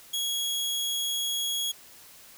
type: tone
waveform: sawtooth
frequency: 3322 Hz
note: G#7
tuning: in tune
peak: -24 dBFS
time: 0.13-1.72 s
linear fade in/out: 10 ms
effects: white hiss -51 dBFS RMS until 2.37 s